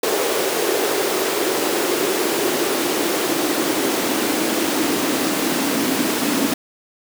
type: noise with high-pass filter sweep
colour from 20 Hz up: pink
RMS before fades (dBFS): -20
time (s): 0.03-6.54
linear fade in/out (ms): 5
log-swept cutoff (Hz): 420 to 260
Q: 3.8
effects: none